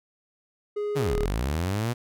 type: tone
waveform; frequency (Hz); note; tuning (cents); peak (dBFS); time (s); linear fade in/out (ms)
triangle; 415.3; G#4; 0; -24; 0.76-1.26; 10
type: linear two-way sweep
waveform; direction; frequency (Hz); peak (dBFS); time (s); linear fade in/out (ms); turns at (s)
sawtooth; down then up; 160 to 32.7 to 124.4; -21; 0.95-1.94; 20; 1.17
effects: none